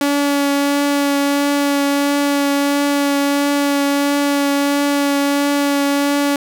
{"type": "tone with vibrato", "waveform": "sawtooth", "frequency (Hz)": 283.9, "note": "C#4", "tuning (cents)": 41, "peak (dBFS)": -10, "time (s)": [0.01, 6.36], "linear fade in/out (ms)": 2, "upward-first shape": "triangle", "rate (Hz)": 1.5, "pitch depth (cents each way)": 14, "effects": []}